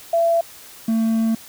sine / triangle tone pair in turn, 672 / 224.3 Hz, E5 / A3, +33 / +34 cents, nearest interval octave + perfect fifth, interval 1899 cents, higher first, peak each -14 dBFS, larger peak neither, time 0.13-0.41 / 0.88-1.35 s, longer second, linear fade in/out 5 ms, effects white hiss -42 dBFS RMS until 1.48 s

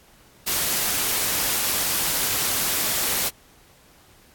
white noise, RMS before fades -23 dBFS, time 0.46-3.3 s, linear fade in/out 20 ms, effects pink hiss -54 dBFS RMS until 4.34 s + AAC 64 kbps

